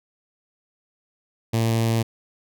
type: tone with notch filter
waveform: sawtooth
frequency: 113.9 Hz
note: A#2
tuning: 40 cents flat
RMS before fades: -21 dBFS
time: 1.53-2.03 s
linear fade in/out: 10 ms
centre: 1400 Hz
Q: 1.5
effects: none